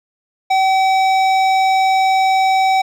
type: tone with hard clipping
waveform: sine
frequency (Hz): 764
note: G5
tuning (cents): -45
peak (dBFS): -13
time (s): 0.5-2.82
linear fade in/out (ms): 10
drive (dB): 13
effects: none